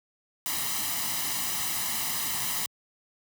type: noise with comb filter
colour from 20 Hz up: white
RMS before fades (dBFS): -30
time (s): 0.46-2.66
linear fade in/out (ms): 0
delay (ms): 1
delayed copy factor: +0.7
effects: high-pass 100 Hz 12 dB/octave